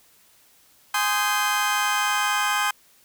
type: chord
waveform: 30% pulse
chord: Ab major seventh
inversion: none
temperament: just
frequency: 830.6 / 1038.3 / 1245.9 / 1557.4 Hz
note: Ab5 / C6 / Eb6 / G6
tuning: 0 / -14 / +2 / -12 cents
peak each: -24 dBFS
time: 0.94-2.71 s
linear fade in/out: 5 ms
effects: white hiss -57 dBFS RMS until 3.04 s